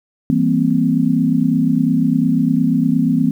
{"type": "chord", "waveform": "sine", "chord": "C dominant seventh", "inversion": "first", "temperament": "equal", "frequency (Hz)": [164.81, 196, 233.1, 261.6], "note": ["E3", "G3", "Bb3", "C4"], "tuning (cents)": [0, 0, 0, 0], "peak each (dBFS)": [-18, -22, -17, -16], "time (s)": [0.3, 3.31], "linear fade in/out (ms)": 0, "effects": ["8-bit"]}